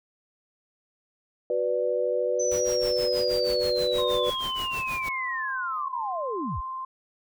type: chord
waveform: sine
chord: B minor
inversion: second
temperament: equal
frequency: 370 / 493.9 / 587.3 Hz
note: F#4 / B4 / D5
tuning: 0 / 0 / 0 cents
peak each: -31 / -25 / -28 dBFS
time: 1.5-4.3 s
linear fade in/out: 2 ms
type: linear sweep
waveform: sine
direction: down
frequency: 6120 to 31.11 Hz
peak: -29 dBFS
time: 2.39-6.61 s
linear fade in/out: 10 ms
type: noise with tremolo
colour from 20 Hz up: pink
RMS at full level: -37 dBFS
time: 2.51-5.09 s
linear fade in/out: 5 ms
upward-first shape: sine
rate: 6.3 Hz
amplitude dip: 90%
type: tone with vibrato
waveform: sine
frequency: 1046.5 Hz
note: C6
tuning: in tune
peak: -31 dBFS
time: 3.98-6.85 s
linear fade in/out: 5 ms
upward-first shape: square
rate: 20 Hz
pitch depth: 12 cents each way
effects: none